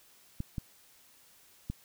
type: clicks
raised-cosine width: 5 ms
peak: -22 dBFS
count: 3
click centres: 0.404 / 0.582 / 1.7 s
effects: white hiss -61 dBFS RMS until 1.84 s